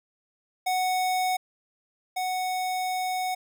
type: tone pair in turn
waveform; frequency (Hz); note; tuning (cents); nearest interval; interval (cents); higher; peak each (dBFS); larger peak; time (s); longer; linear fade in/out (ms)
square; 740 / 740; F#5 / F#5; 0 / 0; unison; 0; neither; -24 / -27; first; 0.66-1.37 / 2.16-3.35; second; 10
effects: none